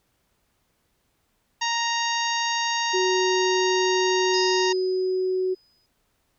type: harmonic tone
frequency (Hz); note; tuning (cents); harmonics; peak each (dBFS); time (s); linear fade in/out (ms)
932.3; A#5; 0; 1 / 2 / 3 / 4 / 5 / 6 / 7; -26 / -29 / -31 / -32 / -33 / -34 / -34; 1.61-4.73; 10
type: tone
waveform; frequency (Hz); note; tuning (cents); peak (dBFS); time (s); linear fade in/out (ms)
sine; 371.9; F#4; +9; -21; 2.93-5.55; 20
type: tone with exponential decay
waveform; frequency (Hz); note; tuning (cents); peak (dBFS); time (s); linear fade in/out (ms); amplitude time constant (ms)
sine; 5000; D#8; +8; -25; 4.34-5.86; 0; 330
effects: pink hiss -70 dBFS RMS until 6.38 s